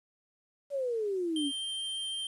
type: exponential sweep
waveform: sine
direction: down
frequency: 580 to 271 Hz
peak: -29 dBFS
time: 0.7-1.52 s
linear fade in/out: 50 ms
type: tone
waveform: square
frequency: 3153 Hz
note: G7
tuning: 9 cents sharp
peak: -34 dBFS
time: 1.36-2.27 s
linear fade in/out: 2 ms
effects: resampled to 24000 Hz + 10-bit